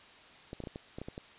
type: clicks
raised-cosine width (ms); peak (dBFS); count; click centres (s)
2; -27; 9; 0.531 / 0.603 / 0.638 / 0.672 / 0.759 / 0.985 / 1.016 / 1.085 / 1.179
effects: white hiss -55 dBFS RMS until 1.38 s + resampled to 8000 Hz